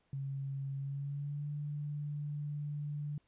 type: tone with pitch glide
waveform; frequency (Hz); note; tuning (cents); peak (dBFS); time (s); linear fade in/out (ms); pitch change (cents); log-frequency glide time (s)
sine; 137.1 to 146.94; C#3 to D3; -19 to +1; -36; 0.13-3.18; 2; +120; 0.76-1.49
effects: pink hiss -75 dBFS RMS until 3.27 s + resampled to 8000 Hz